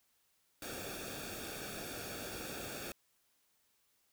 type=noise with comb filter; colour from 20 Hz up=pink; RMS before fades=-44 dBFS; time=0.62-2.92 s; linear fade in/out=2 ms; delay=0.99 ms; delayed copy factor=-0.75; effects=white hiss -75 dBFS RMS until 4.12 s